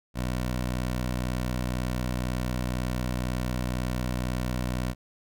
15% pulse tone, 62 Hz, B1, 7 cents sharp, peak -21 dBFS, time 0.14-4.95 s, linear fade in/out 50 ms, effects none

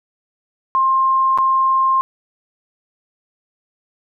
sine tone with dropouts, 1059 Hz, C6, 21 cents sharp, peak -12 dBFS, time 0.75-2.01 s, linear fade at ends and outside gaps 0 ms, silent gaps 1.376-1.385 s, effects none

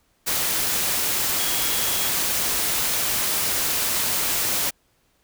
sine tone in noise, 3311 Hz, G#7, 6 cents flat, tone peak -33 dBFS, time 1.38-2.1 s, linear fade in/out 20 ms, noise white, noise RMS -23 dBFS, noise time 0.26-4.71 s, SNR -13 dB, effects pink hiss -65 dBFS RMS until 5.23 s

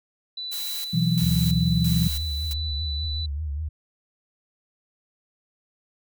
sine tone, 3977 Hz, B7, 11 cents sharp, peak -30 dBFS, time 0.37-3.26 s, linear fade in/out 5 ms
blue noise with tremolo, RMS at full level -33 dBFS, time 0.51-2.54 s, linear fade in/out 20 ms, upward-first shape square, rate 1.5 Hz, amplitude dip 75%
sine chord, B suspended fourth, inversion none, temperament equal, 123.47 / 164.81 / 185 Hz, B2 / E3 / F#3, 0 / 0 / 0 cents, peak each -25 / -21 / -26 dBFS, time 0.93-2.08 s, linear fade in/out 10 ms
sine tone with vibrato, 74.5 Hz, D2, 25 cents sharp, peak -26 dBFS, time 1.22-3.69 s, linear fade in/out 10 ms, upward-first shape triangle, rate 5.1 Hz, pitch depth 130 cents each way
effects none

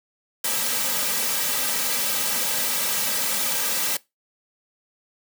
white noise with comb filter, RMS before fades -24 dBFS, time 0.44-3.97 s, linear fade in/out 5 ms, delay 2.8 ms, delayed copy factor -0.8, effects noise-tail reverb RT60 0.2 s tail -21 dB re dry + high-pass 200 Hz 12 dB/octave

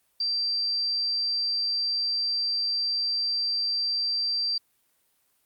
sine tone, 4699 Hz, D8, in tune, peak -24 dBFS, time 0.2-4.58 s, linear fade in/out 5 ms, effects white hiss -69 dBFS RMS until 5.45 s + Opus 32 kbps

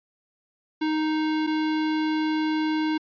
square tone pair in turn, 311.1 / 311.1 Hz, D#4 / D#4, 0 / 0 cents, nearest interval unison, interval 0 cents, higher neither, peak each -23 dBFS, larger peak neither, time 0.81-1.47 / 1.47-2.98 s, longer second, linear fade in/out 10 ms, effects resampled to 11025 Hz

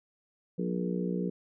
harmonic tone with a mistuned harmonic, 60.3 Hz, B1, 41 cents flat, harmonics 3 / 4 / 5 / 6 / 7 / 8, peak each -31 / -38 / -39 / -40 / -38 / -39 dBFS, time 0.58-1.3 s, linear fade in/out 10 ms, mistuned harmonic 8, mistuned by -20 cents, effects none

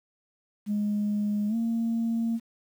sine tone with pitch glide, 207.7 to 229.1 Hz, G#3 to A#3, 0 to -30 cents, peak -23 dBFS, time 0.66-2.4 s, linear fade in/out 50 ms, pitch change +170 cents, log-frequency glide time 1.48-1.55 s, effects tanh soft clip ceiling -21 dBFS + 9-bit

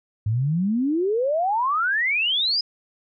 sine exponential sweep, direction up, 101.8 to 5100 Hz, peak -19 dBFS, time 0.26-2.61 s, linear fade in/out 5 ms, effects none

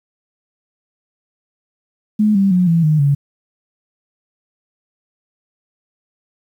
sine tone with pitch steps, 212.4 / 195.9 / 180.68 / 166.65 / 153.7 / 141.76 Hz, G#3 / G3 / F#3 / E3 / D#3 / C#3, +39 / -1 / -41 / +19 / -21 / +39 cents, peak -10 dBFS, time 2.19-3.15 s, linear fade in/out 10 ms, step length 160 ms, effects 8-bit

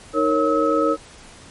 sine tone cluster, 310.3 / 462.7 / 551 / 1287 Hz, D#4 / A#4 / C#5 / E6, -5 / -13 / -11 / -42 cents, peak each -21 dBFS, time 0.13-0.97 s, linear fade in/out 50 ms, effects pink hiss -44 dBFS RMS until 1.5 s + MP3 48 kbps

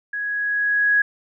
sine tone with level ramp, 1665 Hz, G#6, 4 cents sharp, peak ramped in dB -24 to -13 dBFS, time 0.13-1.02 s, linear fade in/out 5 ms, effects none

